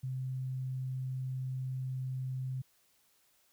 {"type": "tone", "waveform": "sine", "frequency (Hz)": 130, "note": "C3", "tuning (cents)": -11, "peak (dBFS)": -34, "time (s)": [0.03, 2.62], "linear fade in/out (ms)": 10, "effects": ["white hiss -70 dBFS RMS until 3.52 s"]}